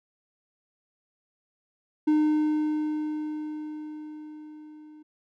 triangle tone with level ramp, 305 Hz, D#4, 34 cents flat, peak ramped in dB -16 to -44 dBFS, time 2.07-5.03 s, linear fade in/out 10 ms, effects none

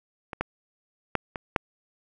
clicks, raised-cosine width 0.5 ms, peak -19 / -11 / -7 / -17 / -6 dBFS, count 5, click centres 0.332 / 0.41 / 1.153 / 1.358 / 1.562 s, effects none

